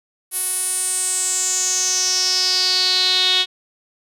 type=tone with band-pass filter sweep; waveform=sawtooth; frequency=370 Hz; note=F#4; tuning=in tune; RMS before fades=-19 dBFS; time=0.31-3.46 s; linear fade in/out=50 ms; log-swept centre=11000 to 3500 Hz; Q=6.8; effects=none